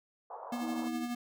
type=band-pass noise; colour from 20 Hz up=white; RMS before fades=-45 dBFS; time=0.3-0.88 s; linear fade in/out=5 ms; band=490 to 1100 Hz; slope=48 dB/octave
type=tone with tremolo; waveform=square; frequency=241.2 Hz; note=B3; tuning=41 cents flat; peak=-33 dBFS; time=0.52-1.15 s; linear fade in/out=5 ms; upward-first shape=triangle; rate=12 Hz; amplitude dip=50%
type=tone; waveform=sine; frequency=320 Hz; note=D#4; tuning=49 cents sharp; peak=-37 dBFS; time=0.6-1.07 s; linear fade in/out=50 ms
effects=none